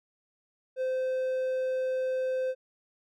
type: tone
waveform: triangle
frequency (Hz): 517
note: C5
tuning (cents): -21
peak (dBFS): -25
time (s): 0.76-2.55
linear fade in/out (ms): 50
effects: none